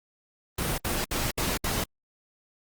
pink noise bursts, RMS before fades -28 dBFS, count 5, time 0.58-1.84 s, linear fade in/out 5 ms, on 200 ms, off 65 ms, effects Opus 24 kbps

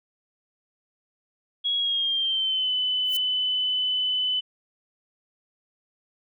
sine tone with pitch glide, 3322 to 3011 Hz, G#7 to F#7, 0 to +30 cents, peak -22 dBFS, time 1.64-4.41 s, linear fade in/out 20 ms, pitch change -170 cents, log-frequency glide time 1.76-2.72 s
violet noise with exponential growth, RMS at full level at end -27 dBFS, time 3.04-3.17 s, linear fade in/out 5 ms, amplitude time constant 28 ms
effects none

